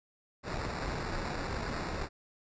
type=noise with sample-and-hold; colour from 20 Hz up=pink; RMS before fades=-36 dBFS; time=0.43-2.09 s; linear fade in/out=50 ms; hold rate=3150 Hz; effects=resampled to 16000 Hz